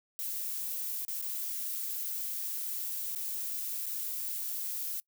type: noise with dropouts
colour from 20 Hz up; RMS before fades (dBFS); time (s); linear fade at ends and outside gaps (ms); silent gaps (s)
violet; -36; 0.19-5; 0; 1.05-1.082 / 1.215-1.224 / 3.15-3.159 / 3.859-3.865
effects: noise-tail reverb RT60 0.1 s tail -25 dB re dry